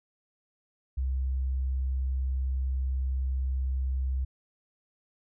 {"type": "tone", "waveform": "sine", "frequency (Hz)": 65.41, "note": "C2", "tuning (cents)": 0, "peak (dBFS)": -26, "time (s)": [0.97, 4.25], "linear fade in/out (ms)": 10, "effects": []}